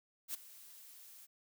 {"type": "noise with ADSR envelope", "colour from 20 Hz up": "blue", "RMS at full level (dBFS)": -38, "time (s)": [0.28, 1.27], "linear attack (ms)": 62, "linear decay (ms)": 10, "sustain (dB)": -18, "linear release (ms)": 28, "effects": []}